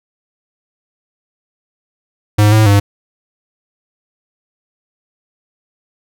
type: tone with pitch steps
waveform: square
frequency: 104.9 / 108.9 / 101 Hz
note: G#2 / A2 / G#2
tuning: +18 / -17 / -48 cents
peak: -7 dBFS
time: 2.38-2.8 s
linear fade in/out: 10 ms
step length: 140 ms
effects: none